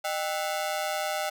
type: ring-modulated tone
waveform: sawtooth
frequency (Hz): 698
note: F5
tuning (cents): -1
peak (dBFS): -21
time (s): 0.04-1.3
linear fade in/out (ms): 10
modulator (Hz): 84.9
effects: none